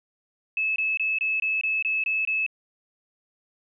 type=tone bursts; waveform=sine; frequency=2600 Hz; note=E7; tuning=24 cents flat; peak=-22 dBFS; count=9; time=0.57-2.464 s; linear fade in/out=2 ms; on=190 ms; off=23 ms; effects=none